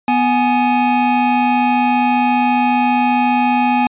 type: tone pair together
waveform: square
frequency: 246.9 / 835.5 Hz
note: B3 / G#5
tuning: 0 / +10 cents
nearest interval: octave + major sixth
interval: 2110 cents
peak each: -16 / -15 dBFS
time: 0.08-3.87 s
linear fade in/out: 2 ms
effects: resampled to 8000 Hz